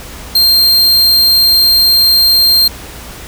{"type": "tone", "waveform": "45% pulse", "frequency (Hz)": 4186, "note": "C8", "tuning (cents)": 0, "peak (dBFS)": -5, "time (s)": [0.35, 2.68], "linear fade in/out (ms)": 5, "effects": ["added 60 Hz sine -32 dBFS peak until 3.27 s", "pink hiss -30 dBFS RMS until 3.27 s"]}